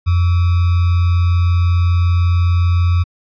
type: tone with sample-and-hold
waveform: sine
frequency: 87.31 Hz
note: F2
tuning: in tune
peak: -10 dBFS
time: 0.06-3.04 s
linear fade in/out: 20 ms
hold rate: 1225 Hz
effects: resampled to 11025 Hz